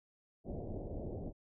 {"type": "low-pass noise", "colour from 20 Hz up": "pink", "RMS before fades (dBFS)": -42, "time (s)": [0.44, 1.33], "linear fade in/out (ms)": 50, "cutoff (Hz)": 680, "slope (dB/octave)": 48, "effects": []}